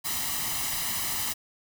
white noise with comb filter, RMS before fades -30 dBFS, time 0.04-1.34 s, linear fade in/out 20 ms, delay 1 ms, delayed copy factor +0.65, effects none

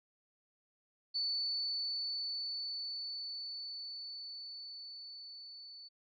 sine tone with level ramp, 4482 Hz, C#8, 18 cents sharp, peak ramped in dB -32 to -49 dBFS, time 1.14-5.89 s, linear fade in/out 20 ms, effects none

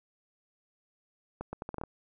accelerating click train, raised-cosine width 1 ms, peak -23 dBFS, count 8, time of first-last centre 1.41-1.837 s, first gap 120 ms, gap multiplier 0.76, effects none

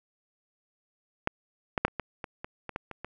clicks, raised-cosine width 0.5 ms, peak -10 / -11 / -6 / -30 / -16 / -20 / -21 / -21 / -17 / -24 / -22 dBFS, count 11, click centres 1.274 / 1.778 / 1.85 / 1.881 / 1.997 / 2.242 / 2.445 / 2.693 / 2.761 / 2.913 / 3.046 s, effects none

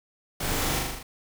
pink noise with echo, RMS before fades -30 dBFS, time 0.4-0.79 s, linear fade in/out 5 ms, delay 40 ms, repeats 6, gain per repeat -2 dB, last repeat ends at 1.03 s, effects none

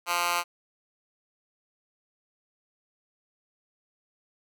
10% pulse tone with high-pass filter, 174.3 Hz, F3, 3 cents flat, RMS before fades -27 dBFS, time 0.06-0.44 s, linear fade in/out 50 ms, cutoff 1200 Hz, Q 1.3, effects none

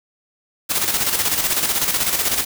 white noise with tremolo, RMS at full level -18 dBFS, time 0.69-2.45 s, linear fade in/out 20 ms, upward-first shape square, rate 16 Hz, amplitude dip 50%, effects none

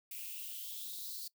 violet noise with high-pass filter sweep, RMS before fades -44 dBFS, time 0.11-1.28 s, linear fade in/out 5 ms, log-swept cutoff 2400 to 4500 Hz, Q 6.3, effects noise-tail reverb RT60 0.1 s tail -21 dB re dry

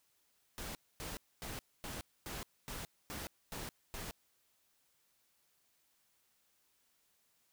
pink noise bursts, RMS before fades -44 dBFS, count 9, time 0.58-4.11 s, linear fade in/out 0 ms, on 170 ms, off 250 ms, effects white hiss -75 dBFS RMS until 7.52 s

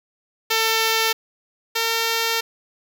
5% pulse tone pair in turn, 447.5 / 455.1 Hz, A4 / A#4, +29 / -42 cents, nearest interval unison, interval 29 cents, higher second, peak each -6 / -8 dBFS, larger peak first, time 0.5-1.13 / 1.75-2.41 s, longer second, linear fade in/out 10 ms, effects none

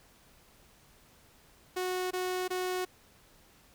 sawtooth tone bursts, 366.8 Hz, F#4, 15 cents flat, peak -27 dBFS, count 3, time 1.76-2.852 s, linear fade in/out 10 ms, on 350 ms, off 21 ms, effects pink hiss -61 dBFS RMS until 3.74 s

